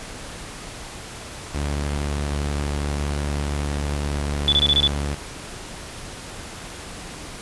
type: tone with pitch glide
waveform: sawtooth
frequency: 72.4 to 71.82 Hz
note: D2 to D2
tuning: -24 to -38 cents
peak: -19 dBFS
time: 1.54-5.15 s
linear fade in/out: 10 ms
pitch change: -14 cents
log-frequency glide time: 4.37-4.65 s
type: tone bursts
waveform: sine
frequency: 3465 Hz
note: A7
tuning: 27 cents flat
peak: -14 dBFS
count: 6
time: 4.48-4.873 s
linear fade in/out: 0 ms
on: 43 ms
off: 27 ms
effects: pink hiss -36 dBFS RMS until 7.41 s + resampled to 24000 Hz